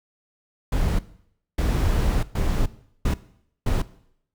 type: noise bursts at uneven times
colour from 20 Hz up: brown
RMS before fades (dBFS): -21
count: 5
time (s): 0.72-0.99 / 1.58-2.23 / 2.35-2.66 / 3.05-3.14 / 3.66-3.82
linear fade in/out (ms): 5
effects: noise-tail reverb RT60 0.7 s tail -18 dB re dry